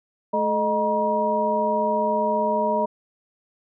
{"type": "tone cluster", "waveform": "sine", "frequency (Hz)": [215.7, 432.5, 618, 954], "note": ["A3", "A4", "D#5", "A#5"], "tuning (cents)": [-34, -30, -12, 40], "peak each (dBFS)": [-28, -28, -23, -23], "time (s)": [0.33, 2.86], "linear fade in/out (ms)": 10, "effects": []}